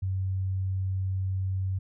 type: tone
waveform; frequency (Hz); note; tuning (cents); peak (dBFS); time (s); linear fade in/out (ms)
sine; 94.8; F#2; +43; -26; 0.02-1.79; 10
effects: none